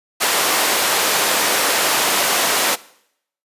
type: high-pass noise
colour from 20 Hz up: pink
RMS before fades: -17 dBFS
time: 0.2-2.76 s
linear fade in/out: 20 ms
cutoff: 520 Hz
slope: 12 dB/octave
effects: noise-tail reverb RT60 0.7 s tail -20 dB re dry + resampled to 32000 Hz